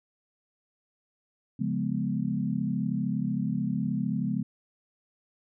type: chord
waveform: sine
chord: C# dominant seventh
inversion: none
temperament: equal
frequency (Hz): 138.59 / 174.61 / 207.7 / 246.9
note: C#3 / E#3 / G#3 / B3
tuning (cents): 0 / 0 / 0 / 0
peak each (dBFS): -33 / -32 / -30 / -32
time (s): 1.59-4.43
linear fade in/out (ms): 10
effects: none